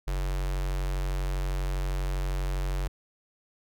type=tone with notch filter; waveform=square; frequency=46.25 Hz; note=F#1; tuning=in tune; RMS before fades=-29 dBFS; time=0.07-2.88 s; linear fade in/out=10 ms; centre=230 Hz; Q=1.8; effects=none